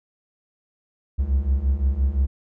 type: beating tone pair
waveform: triangle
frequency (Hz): 64.2 / 70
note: C2 / C#2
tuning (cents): -32 / +18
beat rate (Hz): 5.8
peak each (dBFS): -21 / -18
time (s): 1.18-2.27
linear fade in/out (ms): 20
effects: none